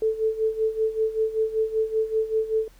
sine tone with tremolo, 440 Hz, A4, in tune, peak -18 dBFS, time 0.02-2.68 s, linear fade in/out 2 ms, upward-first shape sine, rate 5.2 Hz, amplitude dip 80%, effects added 41 Hz sine -50 dBFS peak until 2.79 s + pink hiss -58 dBFS RMS until 2.79 s

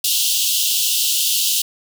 pink high-pass noise, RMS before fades -18 dBFS, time 0.04-1.62 s, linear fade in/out 5 ms, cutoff 2800 Hz, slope 96 dB/octave, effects none

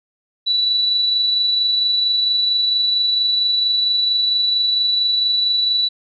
sine tone with amplitude modulation, 3949 Hz, B7, 1 cent flat, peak -13 dBFS, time 0.46-5.89 s, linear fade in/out 20 ms, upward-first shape sine, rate 24.4 Hz, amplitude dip 30%, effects none

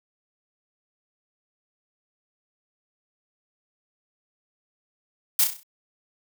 blue noise with echo, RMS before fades -19 dBFS, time 5.39-5.44 s, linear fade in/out 2 ms, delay 32 ms, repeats 6, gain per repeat -6 dB, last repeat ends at 5.632 s, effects none

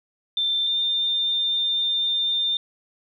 sine tone pair in turn, 3565 / 3604 Hz, A7 / A7, +22 / +41 cents, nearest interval unison, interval 19 cents, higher second, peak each -20 dBFS, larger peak neither, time 0.37-0.67 / 0.67-2.57 s, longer second, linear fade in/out 2 ms, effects 10-bit

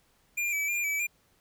square tone with vibrato, 2349 Hz, D7, in tune, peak -28 dBFS, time 0.37-1.07 s, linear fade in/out 10 ms, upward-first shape square, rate 3.2 Hz, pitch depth 38 cents each way, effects pink hiss -67 dBFS RMS until 1.4 s

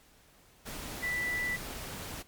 sine tone in noise, 1975.5 Hz, B6, in tune, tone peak -30 dBFS, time 1.02-1.57 s, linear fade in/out 20 ms, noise pink, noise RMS -41 dBFS, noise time 0.65-2.23 s, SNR +8 dB, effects pink hiss -61 dBFS RMS until 2.27 s + MP3 96 kbps

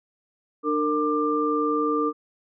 sine tone cluster, 299.6 / 457.5 / 1189 Hz, D4 / A#4 / D6, +35 / -32 / +21 cents, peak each -25 dBFS, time 0.63-2.13 s, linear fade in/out 50 ms, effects none

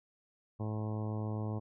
harmonic tone, 107.6 Hz, A2, 38 cents flat, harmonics 1 / 2 / 3 / 4 / 5 / 6 / 7 / 8 / 9 / 10, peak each -35 / -41 / -45 / -47 / -49 / -51 / -52 / -53 / -54 / -55 dBFS, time 0.59-1.6 s, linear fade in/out 20 ms, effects none

